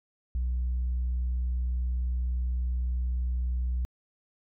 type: tone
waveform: sine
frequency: 61.74 Hz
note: B1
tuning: in tune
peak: -24 dBFS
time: 0.35-3.85 s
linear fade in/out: 0 ms
effects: tanh soft clip ceiling -24 dBFS